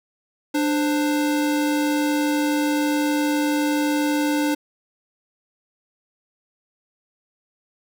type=tone pair together; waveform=square; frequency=296.5 / 523.3 Hz; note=D4 / C5; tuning=+17 / 0 cents; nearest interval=minor seventh; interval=983 cents; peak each=-20 / -29 dBFS; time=0.54-4.55 s; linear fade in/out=10 ms; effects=none